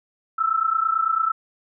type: tone pair together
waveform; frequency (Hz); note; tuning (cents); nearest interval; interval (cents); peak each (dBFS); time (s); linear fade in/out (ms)
sine; 1306 / 1335; E6 / E6; -17 / +22; unison; 39; -21 / -22; 0.38-1.32; 10
effects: none